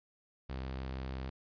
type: tone with vibrato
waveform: sawtooth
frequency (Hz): 65.5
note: C2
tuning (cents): +2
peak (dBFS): -34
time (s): 0.49-1.3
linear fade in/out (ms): 10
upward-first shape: sine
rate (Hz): 6.8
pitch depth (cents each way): 9
effects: resampled to 11025 Hz + 12-bit